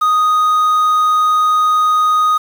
triangle tone with quantisation, 1244.5 Hz, D#6, in tune, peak -8 dBFS, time 0.01-2.38 s, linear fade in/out 10 ms, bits 6, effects none

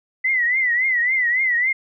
sine tone with vibrato, 1996 Hz, B6, 18 cents sharp, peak -16 dBFS, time 0.24-1.73 s, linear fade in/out 10 ms, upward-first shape triangle, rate 3.6 Hz, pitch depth 130 cents each way, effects none

